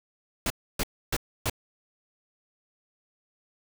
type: noise bursts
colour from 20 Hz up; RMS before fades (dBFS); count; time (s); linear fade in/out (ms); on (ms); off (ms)
pink; -27; 4; 0.46-1.498; 2; 42; 290
effects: none